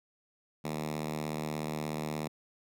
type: tone with high-pass filter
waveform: 5% pulse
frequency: 76.7 Hz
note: D#2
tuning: 24 cents flat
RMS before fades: -36 dBFS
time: 0.64-2.28 s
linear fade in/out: 10 ms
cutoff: 170 Hz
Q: 2.6
effects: none